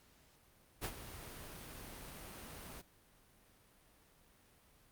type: noise with ADSR envelope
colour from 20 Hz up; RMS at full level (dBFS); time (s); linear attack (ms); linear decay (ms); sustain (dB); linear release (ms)
pink; -38; 0.81-2.82; 36; 63; -12; 17
effects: pink hiss -67 dBFS RMS until 4.91 s + Opus 48 kbps